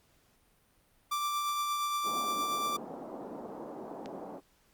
45% pulse tone with tremolo, 1174.7 Hz, D6, in tune, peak -29 dBFS, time 1.11-2.77 s, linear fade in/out 10 ms, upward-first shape triangle, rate 8.6 Hz, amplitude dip 30%
pink band-pass noise, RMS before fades -43 dBFS, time 2.03-4.41 s, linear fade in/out 50 ms, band 220 to 880 Hz, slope 24 dB/octave
click, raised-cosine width 0.2 ms, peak -28 dBFS, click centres 4.059 s
effects pink hiss -68 dBFS RMS until 4.73 s + Opus 48 kbps

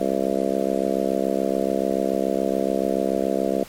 harmonic tone, 67 Hz, C2, 42 cents sharp, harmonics 3 / 4 / 5 / 6 / 7 / 8 / 9 / 10, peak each -28 / -28 / -28 / -28 / -28 / -28 / -28 / -28 dBFS, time 0-3.64 s, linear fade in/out 5 ms, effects pink hiss -43 dBFS RMS until 3.68 s + MP3 64 kbps

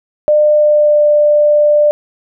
sine tone with pitch glide, 601 to 594.1 Hz, D5 to D5, +40 to +20 cents, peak -6 dBFS, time 0.28-1.91 s, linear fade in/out 0 ms, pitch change -20 cents, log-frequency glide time 0.49-1.04 s, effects none

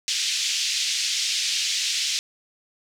white band-pass noise, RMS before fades -25 dBFS, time 0.08-2.19 s, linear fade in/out 0 ms, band 2500 to 6200 Hz, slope 24 dB/octave, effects none

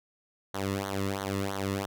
sawtooth tone with flanger, 98 Hz, G2, in tune, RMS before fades -32 dBFS, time 0.54-1.86 s, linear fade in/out 5 ms, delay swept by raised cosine 0.39 to 1.32 ms, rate 3 Hz, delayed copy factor -0.95, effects none

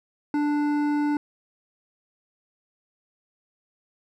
sine tone with hard clipping, 294.2 Hz, D4, 3 cents sharp, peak -23 dBFS, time 0.34-1.17 s, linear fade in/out 2 ms, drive 11 dB, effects none

